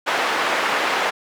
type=band-pass noise; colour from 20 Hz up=white; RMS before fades=-21 dBFS; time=0.06-1.11 s; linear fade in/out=20 ms; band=430 to 1800 Hz; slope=12 dB/octave; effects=none